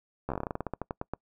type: slowing click train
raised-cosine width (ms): 1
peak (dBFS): -18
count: 18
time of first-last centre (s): 0.29-1.136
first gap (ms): 13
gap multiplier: 1.15
effects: noise-tail reverb RT60 0.1 s tail -26 dB re dry